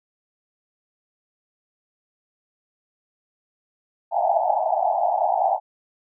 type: band-pass noise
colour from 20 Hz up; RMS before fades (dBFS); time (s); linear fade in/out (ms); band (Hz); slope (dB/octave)
white; -21; 4.11-5.6; 50; 640 to 860; 96
effects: none